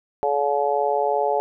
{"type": "harmonic tone", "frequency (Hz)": 142.7, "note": "D3", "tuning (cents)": -49, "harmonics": [3, 4, 5, 6], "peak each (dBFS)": [-24, -24, -24, -24], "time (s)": [0.23, 1.4], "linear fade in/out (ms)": 0, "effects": []}